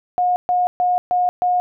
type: tone bursts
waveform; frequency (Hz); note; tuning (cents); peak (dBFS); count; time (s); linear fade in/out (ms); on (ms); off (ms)
sine; 720; F#5; -47; -14; 5; 0.18-1.6; 0; 180; 130
effects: none